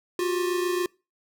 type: tone pair together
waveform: square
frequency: 354.9 / 382.2 Hz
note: F4 / G4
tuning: +28 / -44 cents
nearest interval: minor second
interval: 128 cents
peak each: -25 / -32 dBFS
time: 0.19-0.86 s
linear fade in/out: 2 ms
effects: noise-tail reverb RT60 0.3 s tail -25 dB re dry